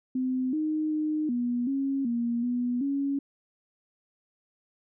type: tone with pitch steps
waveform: sine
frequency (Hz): 257 / 309.2 / 306.8 / 242.5 / 273.2 / 236 / 244.7 / 278.6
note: C4 / D#4 / D#4 / B3 / C#4 / A#3 / B3 / C#4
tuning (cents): -31 / -11 / -24 / -31 / -25 / +22 / -16 / +9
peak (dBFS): -25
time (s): 0.15-3.19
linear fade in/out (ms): 5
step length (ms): 380
effects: none